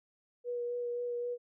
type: tone with vibrato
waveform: sine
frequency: 483 Hz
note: B4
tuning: 39 cents flat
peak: -33 dBFS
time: 0.44-1.38 s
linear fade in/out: 50 ms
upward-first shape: sine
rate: 3.8 Hz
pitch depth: 13 cents each way
effects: none